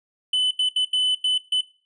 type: tone bursts at uneven times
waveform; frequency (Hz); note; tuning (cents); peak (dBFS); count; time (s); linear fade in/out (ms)
triangle; 3012; F#7; +30; -16; 6; 0.33-0.51 / 0.59-0.69 / 0.76-0.85 / 0.93-1.15 / 1.24-1.38 / 1.52-1.61; 5
effects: noise-tail reverb RT60 0.4 s tail -19 dB re dry + resampled to 24000 Hz